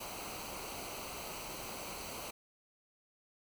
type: noise with comb filter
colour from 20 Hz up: pink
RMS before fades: -44 dBFS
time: 0-2.31 s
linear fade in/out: 10 ms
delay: 0.57 ms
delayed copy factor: -0.65
effects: none